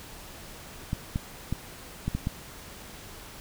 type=clicks; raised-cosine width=5 ms; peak=-15 dBFS; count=6; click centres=0.931 / 1.159 / 1.526 / 2.08 / 2.15 / 2.271 s; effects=pink hiss -45 dBFS RMS until 3.4 s